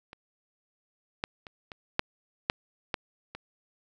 clicks, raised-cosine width 0.3 ms, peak -28 / -13 / -27 / -25 / -7 / -7 / -12 / -23 dBFS, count 8, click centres 0.131 / 1.239 / 1.468 / 1.718 / 1.994 / 2.499 / 2.942 / 3.35 s, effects none

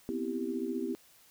sine chord, C major seventh, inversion third, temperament equal, 246.9 / 261.6 / 329.6 / 392 Hz, B3 / C4 / E4 / G4, 0 / 0 / 0 / 0 cents, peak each -37 / -38 / -37 / -37 dBFS, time 0.09-0.95 s, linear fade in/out 0 ms, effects white hiss -61 dBFS RMS until 1.3 s

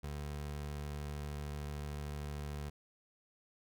25% pulse tone, 73.2 Hz, D2, 5 cents flat, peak -36 dBFS, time 0.03-2.7 s, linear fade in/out 10 ms, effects none

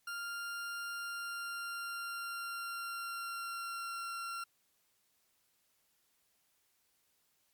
40% pulse tone with pitch glide, 1396.9 to 1371.3 Hz, F6 to F6, 0 to -32 cents, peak -38 dBFS, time 0.07-4.44 s, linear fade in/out 5 ms, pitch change -32 cents, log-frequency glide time 0.89-4.01 s, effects white hiss -75 dBFS RMS until 7.53 s + MP3 96 kbps

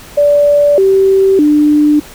sine tone with pitch steps, 581 / 386.4 / 297.9 Hz, D5 / G4 / D4, -19 / -25 / +25 cents, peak -5 dBFS, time 0.17-2 s, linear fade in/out 10 ms, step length 610 ms, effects pink hiss -34 dBFS RMS until 2.14 s

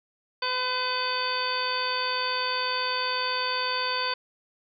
harmonic tone, 506 Hz, B4, 42 cents sharp, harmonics 1 / 2 / 3 / 4 / 5 / 6 / 7 / 9, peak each -35 / -30 / -33 / -40 / -35 / -38 / -36 / -31 dBFS, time 0.42-4.14 s, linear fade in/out 5 ms, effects none

